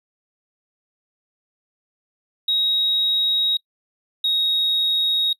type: tone pair in turn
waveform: triangle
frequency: 3793 / 3769 Hz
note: A#7 / A#7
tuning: +29 / +18 cents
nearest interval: unison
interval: 11 cents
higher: first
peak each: -14 dBFS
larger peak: neither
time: 2.48-3.57 / 4.24-5.33 s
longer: neither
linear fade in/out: 5 ms
effects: noise-tail reverb RT60 0.1 s tail -26 dB re dry + tanh soft clip ceiling -14 dBFS